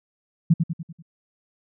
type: tone with echo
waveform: sine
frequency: 165.2 Hz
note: E3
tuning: 4 cents sharp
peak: -11 dBFS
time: 0.5-0.54 s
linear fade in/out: 10 ms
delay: 97 ms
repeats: 5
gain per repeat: -6 dB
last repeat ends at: 1.025 s
effects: none